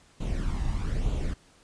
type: noise with flanger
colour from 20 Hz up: brown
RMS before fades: -28 dBFS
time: 0.2-1.34 s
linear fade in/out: 10 ms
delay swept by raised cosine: 0.28 to 1.07 ms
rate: 1.1 Hz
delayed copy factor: +0.6
effects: pink hiss -59 dBFS RMS until 1.63 s + resampled to 22050 Hz